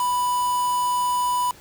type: tone with quantisation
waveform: triangle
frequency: 987.8 Hz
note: B5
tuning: in tune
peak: -18 dBFS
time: 0-1.51 s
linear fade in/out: 2 ms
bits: 5
effects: pink hiss -48 dBFS RMS until 1.6 s